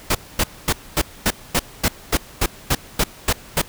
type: noise bursts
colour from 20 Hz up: pink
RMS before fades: -17 dBFS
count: 13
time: 0.1-3.617 s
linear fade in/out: 5 ms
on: 49 ms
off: 240 ms
effects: pink hiss -42 dBFS RMS until 3.68 s

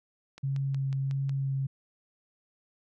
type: click train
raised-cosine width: 0.2 ms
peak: -29 dBFS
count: 6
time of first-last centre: 0.38-1.294 s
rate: 5.47 Hz
type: tone with vibrato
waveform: sine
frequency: 136.3 Hz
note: C#3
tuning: 29 cents flat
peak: -27 dBFS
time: 0.43-1.67 s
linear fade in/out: 10 ms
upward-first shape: sine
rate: 1.5 Hz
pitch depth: 11 cents each way
effects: none

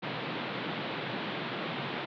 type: band-pass noise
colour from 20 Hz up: pink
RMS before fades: -36 dBFS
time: 0.02-2.06 s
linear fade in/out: 20 ms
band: 130 to 3900 Hz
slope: 48 dB/octave
effects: none

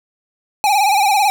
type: tone with vibrato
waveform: square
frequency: 812 Hz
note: G#5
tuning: 39 cents flat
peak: -12 dBFS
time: 0.64-1.3 s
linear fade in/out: 0 ms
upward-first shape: sine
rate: 18 Hz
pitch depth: 88 cents each way
effects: none

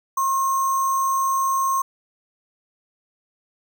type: tone with sample-and-hold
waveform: sine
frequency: 1075 Hz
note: C6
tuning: 47 cents sharp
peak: -18 dBFS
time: 0.17-1.82 s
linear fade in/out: 5 ms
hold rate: 7350 Hz
effects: none

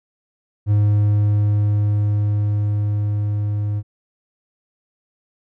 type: tone with level ramp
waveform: triangle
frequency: 103.83 Hz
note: G#2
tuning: in tune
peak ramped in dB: -10 to -17 dBFS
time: 0.66-3.83 s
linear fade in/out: 50 ms
effects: none

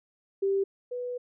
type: tone pair in turn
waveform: sine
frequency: 392 / 492.8 Hz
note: G4 / B4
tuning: 0 / -4 cents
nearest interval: major third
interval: 396 cents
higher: second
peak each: -23 / -31 dBFS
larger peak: first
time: 0.42-0.64 / 0.91-1.18 s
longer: second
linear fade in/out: 10 ms
effects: none

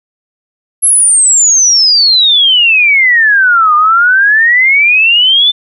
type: exponential two-way sweep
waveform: sine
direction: down then up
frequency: 11240 to 1200 to 3562 Hz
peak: -4 dBFS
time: 0.82-5.52 s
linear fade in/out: 20 ms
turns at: 3.75 s
effects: none

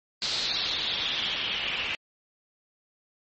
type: noise with low-pass filter sweep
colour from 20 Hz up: white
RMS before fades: -30 dBFS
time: 0.22-1.95 s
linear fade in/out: 0 ms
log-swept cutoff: 4400 to 2700 Hz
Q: 4.9
effects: MP3 32 kbps

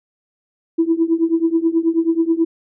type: tone with tremolo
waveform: sine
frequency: 329.6 Hz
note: E4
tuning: in tune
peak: -9 dBFS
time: 0.78-2.45 s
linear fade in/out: 10 ms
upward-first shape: triangle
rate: 9.3 Hz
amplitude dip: 95%
effects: tanh soft clip ceiling -5 dBFS

